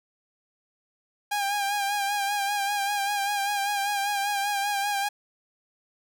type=tone with vibrato; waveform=sawtooth; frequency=808 Hz; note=G#5; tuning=48 cents flat; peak=-21 dBFS; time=1.31-5.09 s; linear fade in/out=10 ms; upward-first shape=sine; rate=5.1 Hz; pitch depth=43 cents each way; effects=none